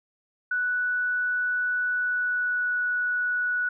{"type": "tone with pitch glide", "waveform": "sine", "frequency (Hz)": [1480, 1471.5], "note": ["F#6", "F#6"], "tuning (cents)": [0, -10], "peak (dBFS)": -23, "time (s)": [0.51, 3.69], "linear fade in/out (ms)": 5, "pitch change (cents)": -10, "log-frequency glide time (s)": [1.91, 2.78], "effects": []}